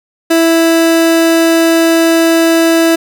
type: tone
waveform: 30% pulse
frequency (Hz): 329.6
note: E4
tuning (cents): 0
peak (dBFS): -4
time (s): 0.3-2.96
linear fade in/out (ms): 10
effects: none